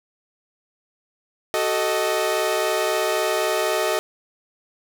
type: chord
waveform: sawtooth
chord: D# diminished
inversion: first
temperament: equal with one note detuned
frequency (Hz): 376.2 / 440 / 622.3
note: F#4 / A4 / D#5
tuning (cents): +29 / 0 / 0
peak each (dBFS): -22 / -21 / -19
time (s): 1.54-3.99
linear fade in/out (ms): 0
effects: none